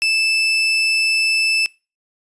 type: tone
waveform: 30% pulse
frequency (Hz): 2635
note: E7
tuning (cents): -1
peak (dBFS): -12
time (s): 0.02-1.66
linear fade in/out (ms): 0
effects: noise-tail reverb RT60 0.3 s tail -24 dB re dry + resampled to 24000 Hz